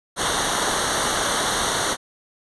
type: noise with comb filter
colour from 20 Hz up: pink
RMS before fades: -22 dBFS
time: 0.16-1.97 s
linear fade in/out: 50 ms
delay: 0.4 ms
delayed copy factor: -0.8
effects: resampled to 24000 Hz